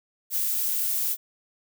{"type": "noise", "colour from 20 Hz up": "violet", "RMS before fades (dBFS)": -26, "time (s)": [0.3, 1.17], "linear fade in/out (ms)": 50, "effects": []}